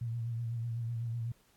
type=tone with vibrato; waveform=sine; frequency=116.54 Hz; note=A#2; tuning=in tune; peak=-33 dBFS; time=0.01-1.32 s; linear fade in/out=5 ms; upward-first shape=triangle; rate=8 Hz; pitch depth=53 cents each way; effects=pink hiss -68 dBFS RMS until 1.56 s + AAC 64 kbps